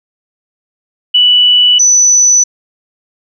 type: tone pair in turn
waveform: sine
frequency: 2960 / 5977 Hz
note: F#7 / F#8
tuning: 0 / +17 cents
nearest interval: octave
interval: 1217 cents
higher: second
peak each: -4 dBFS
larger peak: neither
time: 1.14-1.79 / 1.79-2.44 s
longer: neither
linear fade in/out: 10 ms
effects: none